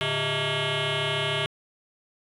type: tone with frequency modulation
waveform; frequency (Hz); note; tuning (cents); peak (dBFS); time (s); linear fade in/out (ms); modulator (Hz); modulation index
sine; 1396.9; F6; 0; -21; 0.01-1.46; 0; 257; 8
effects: tanh soft clip ceiling -23 dBFS